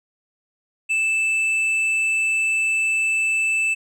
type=tone with hard clipping; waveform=triangle; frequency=2637 Hz; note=E7; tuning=in tune; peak=-19 dBFS; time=0.89-3.75 s; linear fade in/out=20 ms; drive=8 dB; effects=none